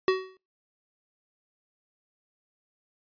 square tone with exponential decay, 376.1 Hz, F#4, 28 cents sharp, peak -18 dBFS, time 0.08-0.37 s, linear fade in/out 1 ms, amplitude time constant 61 ms, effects noise-tail reverb RT60 0.2 s tail -20 dB re dry + resampled to 11025 Hz

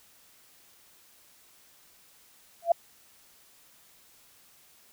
sine tone with exponential growth, 680 Hz, F5, 46 cents flat, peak -14 dBFS, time 2.62-2.72 s, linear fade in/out 5 ms, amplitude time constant 20 ms, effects white hiss -59 dBFS RMS until 4.92 s

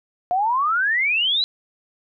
sine exponential sweep, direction up, 698.5 to 4064 Hz, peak -17 dBFS, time 0.31-1.44 s, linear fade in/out 0 ms, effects none

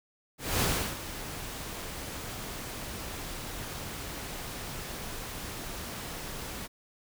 pink noise with ADSR envelope, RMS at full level -26 dBFS, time 0.38-6.68 s, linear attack 230 ms, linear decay 340 ms, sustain -13 dB, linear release 30 ms, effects none

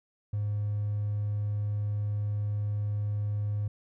triangle tone with hard clipping, 103.7 Hz, G#2, 2 cents flat, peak -28 dBFS, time 0.33-3.68 s, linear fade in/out 5 ms, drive 4 dB, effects none

